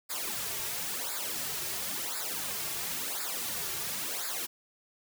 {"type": "noise with flanger", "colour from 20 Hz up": "white", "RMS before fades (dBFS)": -35, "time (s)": [0.09, 4.47], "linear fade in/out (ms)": 20, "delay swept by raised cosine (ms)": [0.33, 4.03], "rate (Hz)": 0.96, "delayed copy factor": -0.85, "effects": []}